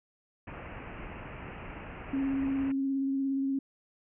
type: low-pass noise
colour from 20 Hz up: pink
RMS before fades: -43 dBFS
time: 0.47-2.72 s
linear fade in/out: 5 ms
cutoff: 2800 Hz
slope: 96 dB/octave
type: tone with vibrato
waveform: sine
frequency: 271.7 Hz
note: C#4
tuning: 35 cents flat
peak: -27 dBFS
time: 2.13-3.59 s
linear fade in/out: 5 ms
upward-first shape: triangle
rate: 17 Hz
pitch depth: 20 cents each way
effects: none